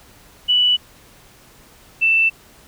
sine tone pair in turn, 2960 / 2663 Hz, F#7 / E7, 0 / +17 cents, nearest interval major second, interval 183 cents, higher first, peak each -12 dBFS, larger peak neither, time 0.48-0.77 / 2.01-2.3 s, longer neither, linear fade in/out 20 ms, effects pink hiss -48 dBFS RMS until 2.67 s

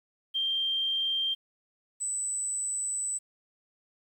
sine tone pair in turn, 3171 / 7990 Hz, G7 / B8, +19 / +19 cents, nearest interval octave + major third, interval 1600 cents, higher second, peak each -26 / -29 dBFS, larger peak first, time 0.34-1.35 / 2-3.19 s, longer second, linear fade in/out 20 ms, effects 10-bit

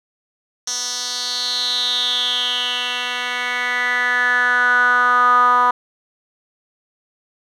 10% pulse tone with band-pass filter sweep, 246.6 Hz, B3, 2 cents flat, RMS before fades -18 dBFS, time 0.67-5.71 s, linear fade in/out 5 ms, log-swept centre 5600 to 1100 Hz, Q 6.5, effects none

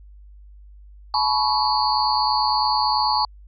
sine tone cluster, 856 / 985 / 1108 / 4286 / 4603 Hz, A5 / B5 / C#6 / C8 / D8, -48 / -5 / -1 / +41 / -36 cents, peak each -21 / -24 / -25 / -27 / -25 dBFS, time 1.14-3.25 s, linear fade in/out 2 ms, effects added 50 Hz sine -42 dBFS peak until 3.47 s

